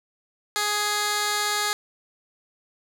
15% pulse tone with band-pass filter, 416.6 Hz, G#4, 5 cents sharp, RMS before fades -25 dBFS, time 0.56-1.73 s, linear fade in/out 0 ms, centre 5200 Hz, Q 0.51, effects none

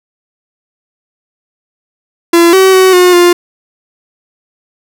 45% pulse tone with pitch steps, 340 / 380.2 / 375.6 / 360.4 / 351.3 Hz, F4 / F#4 / F#4 / F#4 / F4, -46 / +47 / +26 / -45 / +10 cents, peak -3 dBFS, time 2.33-3.33 s, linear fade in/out 5 ms, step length 200 ms, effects none

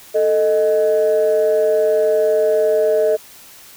sine tone pair together, 440 / 622.3 Hz, A4 / D#5, 0 / 0 cents, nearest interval tritone, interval 600 cents, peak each -14 / -14 dBFS, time 0.14-3.17 s, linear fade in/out 20 ms, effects tanh soft clip ceiling -7 dBFS + white hiss -42 dBFS RMS until 3.76 s

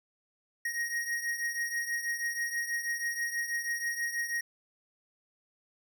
square beating tone pair, 1876 / 1882.2 Hz, A#6 / A#6, +11 / +16 cents, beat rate 6.2 Hz, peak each -33 / -38 dBFS, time 0.65-4.41 s, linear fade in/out 5 ms, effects none

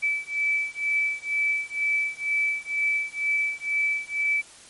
sine beating tone pair, 2308 / 2310.1 Hz, D7 / D7, -31 / -29 cents, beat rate 2.1 Hz, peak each -26 dBFS, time 0.02-4.42 s, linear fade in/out 20 ms, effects white hiss -48 dBFS RMS until 4.69 s + MP3 48 kbps

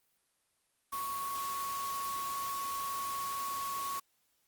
sine tone in noise, 1108.7 Hz, C#6, in tune, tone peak -35 dBFS, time 0.92-4 s, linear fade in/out 10 ms, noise white, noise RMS -43 dBFS, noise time 0.92-4 s, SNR +5 dB, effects white hiss -75 dBFS RMS until 4.47 s + Opus 32 kbps

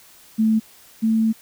sine tone pair in turn, 220.1 / 222.4 Hz, A3 / A3, +1 / +19 cents, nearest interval unison, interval 18 cents, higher second, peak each -14 / -15 dBFS, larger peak first, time 0.38-0.6 / 1.02-1.33 s, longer second, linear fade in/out 20 ms, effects white hiss -49 dBFS RMS until 1.41 s

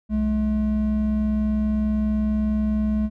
triangle tone pair together, 63.1 / 213.8 Hz, B1 / A3, +38 / -49 cents, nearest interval octave + major sixth, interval 2113 cents, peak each -24 / -18 dBFS, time 0.09-3.1 s, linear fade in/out 50 ms, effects none

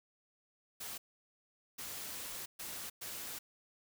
white noise bursts at uneven times, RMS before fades -44 dBFS, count 4, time 0.8-0.98 / 1.78-2.46 / 2.59-2.9 / 3.01-3.39 s, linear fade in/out 10 ms, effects none

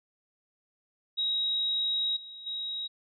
sine tone with level steps, 3812 Hz, A#7, 38 cents sharp, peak -26 / -42 / -32 dBFS, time 1.17-2.88 s, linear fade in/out 20 ms, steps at 2.16 / 2.46 s, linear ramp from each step 10 ms, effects none

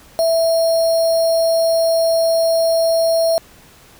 sine tone with sample-and-hold, 659.3 Hz, E5, in tune, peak -12 dBFS, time 0.19-3.38 s, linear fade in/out 0 ms, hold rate 4900 Hz, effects pink hiss -46 dBFS RMS until 3.99 s

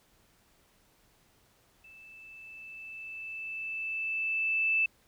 sine tone with level ramp, 2637 Hz, E7, in tune, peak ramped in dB -51 to -23 dBFS, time 1.84-4.86 s, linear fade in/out 5 ms, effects pink hiss -66 dBFS RMS until 5.07 s

